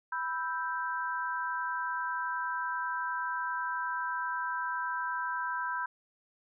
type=chord; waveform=sine; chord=E minor; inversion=second; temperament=equal; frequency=987.8 / 1318.5 / 1568 Hz; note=B5 / E6 / G6; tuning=0 / 0 / 0 cents; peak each=-34 / -39 / -35 dBFS; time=0.12-5.86 s; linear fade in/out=5 ms; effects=none